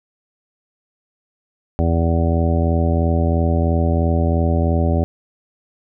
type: harmonic tone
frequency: 83 Hz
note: E2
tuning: 12 cents sharp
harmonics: 1 / 2 / 3 / 4 / 5 / 6 / 7 / 8 / 9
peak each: -16 / -22 / -23 / -27 / -27 / -35 / -25 / -37 / -28 dBFS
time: 1.79-5.04 s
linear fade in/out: 0 ms
effects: none